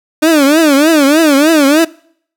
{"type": "tone with vibrato", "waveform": "30% pulse", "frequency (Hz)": 299.7, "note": "D4", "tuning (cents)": 35, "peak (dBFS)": -3, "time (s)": [0.22, 1.85], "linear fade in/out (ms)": 10, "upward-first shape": "triangle", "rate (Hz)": 3.3, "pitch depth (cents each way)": 200, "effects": ["noise-tail reverb RT60 0.6 s tail -23 dB re dry"]}